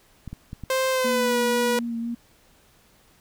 clicks, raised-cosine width 5 ms, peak -22 dBFS, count 4, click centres 0.277 / 0.33 / 0.531 / 0.637 s
sawtooth tone with pitch glide, 523.3 to 485.4 Hz, C5 to B4, 0 to -30 cents, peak -17 dBFS, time 0.7-1.79 s, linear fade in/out 2 ms, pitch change -130 cents, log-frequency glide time 0.9-1.37 s
sine tone with vibrato, 233 Hz, A#3, 1 cent flat, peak -26 dBFS, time 1.04-2.15 s, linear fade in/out 10 ms, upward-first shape sine, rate 4 Hz, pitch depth 21 cents each way
effects pink hiss -58 dBFS RMS until 3.2 s

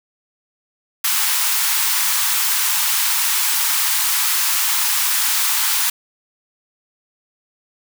white high-pass noise, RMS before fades -18 dBFS, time 1.04-5.9 s, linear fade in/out 5 ms, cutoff 820 Hz, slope 96 dB/octave, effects none

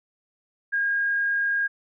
sine tone with frequency modulation, 1625 Hz, G#6, 38 cents flat, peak -21 dBFS, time 0.72-1.68 s, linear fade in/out 20 ms, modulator 51.5 Hz, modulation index 0.26, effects none

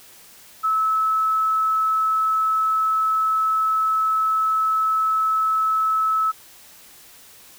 sine tone, 1300 Hz, E6, 24 cents flat, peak -17 dBFS, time 0.63-6.32 s, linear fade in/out 20 ms, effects white hiss -47 dBFS RMS until 7.58 s

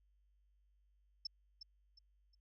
sine tone with echo, 5290 Hz, E8, 5 cents sharp, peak -38 dBFS, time 1.25-1.27 s, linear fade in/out 5 ms, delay 360 ms, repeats 3, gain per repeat -10 dB, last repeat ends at 2.35 s, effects added 50 Hz sine -70 dBFS peak until 2.4 s

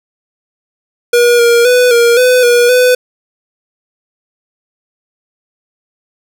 square tone with pitch steps, 479.8 / 471.3 / 496.1 / 471 / 502 / 481.7 / 500 Hz, A#4 / A#4 / B4 / A#4 / B4 / B4 / B4, +50 / +19 / +8 / +18 / +28 / -43 / +21 cents, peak -6 dBFS, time 1.13-2.95 s, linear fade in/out 5 ms, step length 260 ms, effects none

